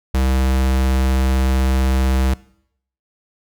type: tone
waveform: square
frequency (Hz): 65.41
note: C2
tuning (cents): 0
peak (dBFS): -15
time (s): 0.14-2.34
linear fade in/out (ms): 5
effects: noise-tail reverb RT60 0.7 s tail -21 dB re dry

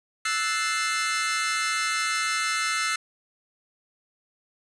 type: chord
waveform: sawtooth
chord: F# half-diminished seventh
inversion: third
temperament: equal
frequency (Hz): 1318.5 / 1480 / 1760 / 2093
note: E6 / F#6 / A6 / C7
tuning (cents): 0 / 0 / 0 / 0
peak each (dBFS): -24 / -29 / -29 / -25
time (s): 0.25-2.96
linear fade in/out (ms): 5
effects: resampled to 24000 Hz + 8-bit

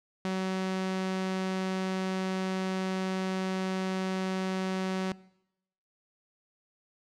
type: tone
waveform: sawtooth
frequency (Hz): 188.3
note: F#3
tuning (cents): +31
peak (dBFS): -25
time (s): 0.25-5.12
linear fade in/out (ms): 0
effects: noise-tail reverb RT60 0.8 s tail -21 dB re dry + low-pass 6000 Hz 12 dB/octave

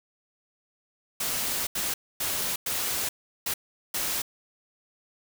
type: noise bursts at uneven times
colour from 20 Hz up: white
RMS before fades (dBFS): -29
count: 6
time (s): 1.2-1.67 / 1.75-1.94 / 2.2-2.56 / 2.66-3.09 / 3.46-3.54 / 3.94-4.22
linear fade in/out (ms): 5
effects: none

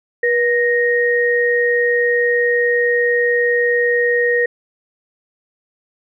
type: tone pair together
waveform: sine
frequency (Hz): 481.8 / 1864.7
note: B4 / A#6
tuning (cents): -43 / 0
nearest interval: octave + major seventh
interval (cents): 2343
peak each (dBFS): -15 / -16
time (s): 0.23-4.46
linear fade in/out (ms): 5
effects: none

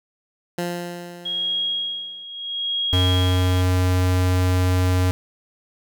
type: tone with exponential decay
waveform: 15% pulse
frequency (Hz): 174.61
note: F3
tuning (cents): 0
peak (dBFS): -16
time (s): 0.58-2.24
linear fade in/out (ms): 5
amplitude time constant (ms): 360
type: tone with tremolo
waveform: sine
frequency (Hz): 3285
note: G#7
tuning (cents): -20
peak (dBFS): -20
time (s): 1.25-3.62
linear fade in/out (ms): 10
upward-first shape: sine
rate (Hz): 0.77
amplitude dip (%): 80
type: tone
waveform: square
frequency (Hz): 91.4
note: F#2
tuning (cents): -21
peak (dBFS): -17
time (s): 2.93-5.11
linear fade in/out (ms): 0
effects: none

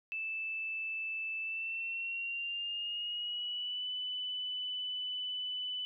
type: tone with pitch glide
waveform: sine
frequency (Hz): 2637 to 2994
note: E7 to F#7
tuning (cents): 0 to +20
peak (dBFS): -35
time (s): 0.12-5.85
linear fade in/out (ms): 0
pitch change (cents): +220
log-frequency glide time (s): 1.41-3.88
effects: none

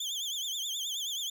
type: tone with vibrato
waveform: 30% pulse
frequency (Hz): 3337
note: G#7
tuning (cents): +8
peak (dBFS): -30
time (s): 0-1.3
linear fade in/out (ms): 5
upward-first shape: triangle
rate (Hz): 9.4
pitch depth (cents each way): 160
effects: none

